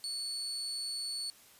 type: tone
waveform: 35% pulse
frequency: 4435 Hz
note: C#8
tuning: in tune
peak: -34 dBFS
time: 0.04-1.3 s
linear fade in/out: 0 ms
effects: white hiss -59 dBFS RMS until 1.59 s + resampled to 32000 Hz